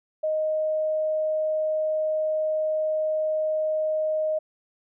sine tone, 622.3 Hz, D#5, in tune, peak -22 dBFS, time 0.23-4.39 s, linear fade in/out 10 ms, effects none

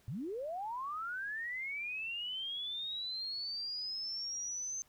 sine linear sweep, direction up, 99 to 6272 Hz, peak -37 dBFS, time 0.08-4.82 s, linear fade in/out 0 ms, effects pink hiss -68 dBFS RMS until 4.88 s

